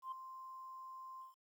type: tone with ADSR envelope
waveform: sine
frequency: 1046.5 Hz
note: C6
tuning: in tune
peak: -38 dBFS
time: 0.02-1.35 s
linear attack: 99 ms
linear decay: 5 ms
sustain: -10 dB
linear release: 140 ms
effects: tanh soft clip ceiling -37 dBFS + 12-bit